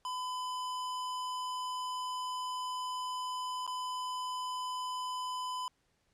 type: tone with dropouts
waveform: square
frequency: 1007 Hz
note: B5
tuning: 33 cents sharp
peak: -36 dBFS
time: 0.05-5.68 s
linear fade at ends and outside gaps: 1 ms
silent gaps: 3.666-3.676 s
effects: pink hiss -75 dBFS RMS until 6.13 s + low-pass 9000 Hz 12 dB/octave